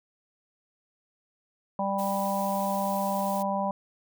harmonic tone, 197 Hz, G3, 9 cents sharp, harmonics 1 / 3 / 4 / 5, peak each -31 / -31 / -31 / -31 dBFS, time 1.79-3.71 s, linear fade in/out 2 ms
blue noise, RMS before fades -41 dBFS, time 1.98-3.43 s, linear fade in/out 10 ms
effects none

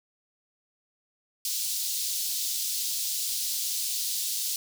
pink high-pass noise, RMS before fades -30 dBFS, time 1.45-4.56 s, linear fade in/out 2 ms, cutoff 4000 Hz, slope 24 dB/octave, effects none

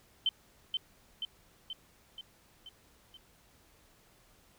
sine tone with echo, 3083 Hz, G7, 29 cents flat, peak -25 dBFS, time 0.26-0.29 s, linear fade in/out 2 ms, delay 480 ms, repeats 6, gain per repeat -4 dB, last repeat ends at 3.17 s, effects pink hiss -64 dBFS RMS until 4.58 s

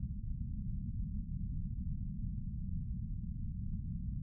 pink low-pass noise, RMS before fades -39 dBFS, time 0-4.22 s, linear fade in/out 5 ms, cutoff 210 Hz, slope 48 dB/octave, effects none

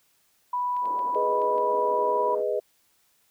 sine tone with pitch glide, 986 to 980.3 Hz, B5 to B5, -3 to -13 cents, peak -24 dBFS, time 0.53-2.35 s, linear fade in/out 5 ms, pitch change -10 cents, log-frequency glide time 1.13-1.85 s
clicks, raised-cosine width 0.3 ms, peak -33 dBFS, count 6, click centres 0.766 / 0.856 / 0.992 / 1.148 / 1.418 / 1.581 s
pink band-pass noise, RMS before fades -42 dBFS, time 0.81-2.44 s, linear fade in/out 50 ms, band 310 to 820 Hz, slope 24 dB/octave
sine chord, G# minor, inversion none, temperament equal, 415.3 / 493.9 / 622.3 Hz, G#4 / B4 / D#5, 0 / 0 / 0 cents, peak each -28 dBFS, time 1.15-2.6 s, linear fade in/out 10 ms
effects white hiss -66 dBFS RMS until 3.3 s

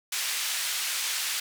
pink band-pass noise, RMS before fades -30 dBFS, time 0.12-1.4 s, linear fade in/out 5 ms, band 2200 to 13000 Hz, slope 12 dB/octave, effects none

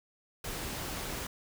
pink noise, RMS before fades -38 dBFS, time 0.44-1.27 s, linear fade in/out 5 ms, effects none

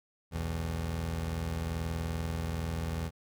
25% pulse tone pair together, 61.84 / 82.41 Hz, B1 / E2, +3 / 0 cents, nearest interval perfect fourth, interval 497 cents, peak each -37 / -29 dBFS, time 0.31-3.11 s, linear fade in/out 50 ms, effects none

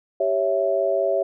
sine chord, C# diminished, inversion second, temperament equal, 392 / 554.4 / 659.3 Hz, G4 / C#5 / E5, 0 / 0 / 0 cents, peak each -25 / -22 / -22 dBFS, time 0.2-1.23 s, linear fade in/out 5 ms, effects none

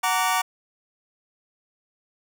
sawtooth chord, Gb augmented, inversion none, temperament just, 740 / 925 / 1156.2 Hz, Gb5 / Bb5 / D6, 0 / -14 / -27 cents, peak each -21 dBFS, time 0.03-0.42 s, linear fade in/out 10 ms, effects none

